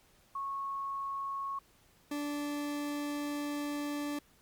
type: tone pair in turn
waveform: sine / 40% pulse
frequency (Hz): 1100 / 291.4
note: C#6 / D4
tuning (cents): -14 / -13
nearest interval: octave + major seventh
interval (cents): 2299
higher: first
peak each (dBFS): -34 / -33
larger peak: second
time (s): 0.35-1.59 / 2.11-4.19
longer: second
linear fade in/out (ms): 5
effects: pink hiss -65 dBFS RMS until 4.41 s + MP3 96 kbps